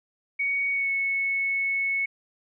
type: tone with pitch glide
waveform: sine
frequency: 2237 to 2204 Hz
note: C#7 to C#7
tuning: +15 to -11 cents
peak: -23 dBFS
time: 0.39-2.06 s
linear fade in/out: 10 ms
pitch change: -26 cents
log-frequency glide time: 0.71-0.9 s
effects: none